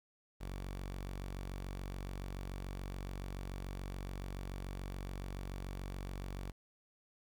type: tone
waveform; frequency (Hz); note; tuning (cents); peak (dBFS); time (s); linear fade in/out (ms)
sawtooth; 46.99; F#1; +28; -37; 0.4-6.52; 20
effects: 11-bit